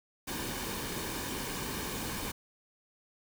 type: noise with comb filter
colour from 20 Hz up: pink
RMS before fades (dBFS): -37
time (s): 0.27-2.32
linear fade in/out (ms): 10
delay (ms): 1.5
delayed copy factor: -0.5
effects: none